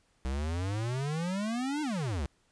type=exponential two-way sweep; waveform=square; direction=up then down; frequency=63 to 311.1 to 63 Hz; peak=-31 dBFS; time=0.25-2.26 s; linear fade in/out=0 ms; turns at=1.82 s; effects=pink hiss -70 dBFS RMS until 2.51 s + resampled to 22050 Hz